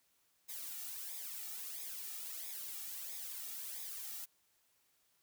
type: noise with flanger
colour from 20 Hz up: blue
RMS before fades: -45 dBFS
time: 0.48-4.26 s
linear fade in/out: 20 ms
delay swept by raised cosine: 0.68 to 1.98 ms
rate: 1.5 Hz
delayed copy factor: -0.65
effects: white hiss -75 dBFS RMS until 5.22 s